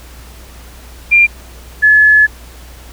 sine tone pair in turn, 2389 / 1713.4 Hz, D7 / A6, +29 / -46 cents, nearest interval tritone, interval 575 cents, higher first, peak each -4 dBFS, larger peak neither, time 1.11-1.27 / 1.82-2.27 s, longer second, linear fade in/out 20 ms, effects added 60 Hz sine -34 dBFS peak until 2.92 s + pink hiss -39 dBFS RMS until 2.92 s

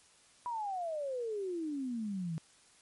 sine exponential sweep, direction down, 991 to 155.56 Hz, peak -34 dBFS, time 0.46-2.38 s, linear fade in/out 0 ms, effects white hiss -63 dBFS RMS until 2.81 s + MP3 48 kbps

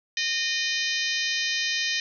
harmonic tone with a mistuned harmonic, 614 Hz, D#5, 23 cents flat, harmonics 3 / 4 / 5 / 6 / 7 / 8 / 9 / 10, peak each -30 / -31 / -32 / -33 / -33 / -34 / -35 / -35 dBFS, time 0.17-2 s, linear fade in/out 2 ms, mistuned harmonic 7, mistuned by -71 cents, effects none

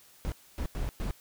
brown noise bursts at uneven times, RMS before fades -32 dBFS, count 4, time 0.25-0.32 / 0.58-0.66 / 0.75-0.89 / 1-1.11 s, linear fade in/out 0 ms, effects white hiss -58 dBFS RMS until 1.2 s

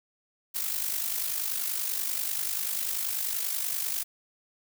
blue noise with amplitude modulation, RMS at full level -28 dBFS, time 0.54-4.04 s, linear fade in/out 20 ms, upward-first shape sine, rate 50.3 Hz, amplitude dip 60%, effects none

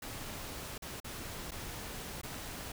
pink noise with dropouts, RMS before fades -43 dBFS, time 0.02-2.72 s, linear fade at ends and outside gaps 5 ms, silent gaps 0.78-0.821 / 1.002-1.044 / 1.509-1.517 / 2.215-2.232 s, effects none

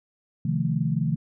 sine chord, F dominant seventh, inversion second, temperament equal with one note detuned, 130.81 / 155.56 / 174.61 / 219.2 Hz, C3 / Eb3 / F3 / A3, 0 / 0 / 0 / -6 cents, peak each -28 / -25 / -28 / -30 dBFS, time 0.45-1.16 s, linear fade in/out 5 ms, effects none

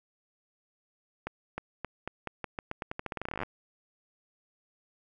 accelerating click train, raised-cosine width 0.5 ms, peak -19 dBFS, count 26, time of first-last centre 1.27-3.433 s, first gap 310 ms, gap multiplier 0.86, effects none

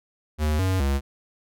square tone with pitch steps, 76.2 / 94 / 69.1 Hz, D#2 / F#2 / C#2, -36 / +28 / -5 cents, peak -21 dBFS, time 0.38-1.01 s, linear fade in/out 50 ms, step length 210 ms, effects none

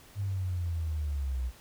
sine linear sweep, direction down, 101.5 to 59.9 Hz, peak -29 dBFS, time 0.15-1.52 s, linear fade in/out 50 ms, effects pink hiss -55 dBFS RMS until 1.6 s

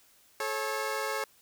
15% pulse tone pair together, 432.6 / 545 Hz, A4 / C#5, -29 / -29 cents, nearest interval major third, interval 400 cents, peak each -27 dBFS, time 0.4-1.24 s, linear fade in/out 2 ms, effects white hiss -62 dBFS RMS until 1.41 s

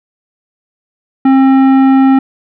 sine tone with tanh clipping, 267.2 Hz, C4, 36 cents sharp, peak -6 dBFS, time 1.25-2.19 s, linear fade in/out 5 ms, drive 13 dB, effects none

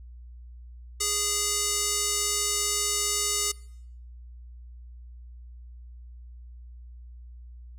square tone with band-pass filter, 412.4 Hz, G#4, 12 cents flat, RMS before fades -27 dBFS, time 1-3.52 s, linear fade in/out 10 ms, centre 7400 Hz, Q 1.9, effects noise-tail reverb RT60 0.7 s tail -23 dB re dry + added 60 Hz sine -42 dBFS peak until 7.78 s

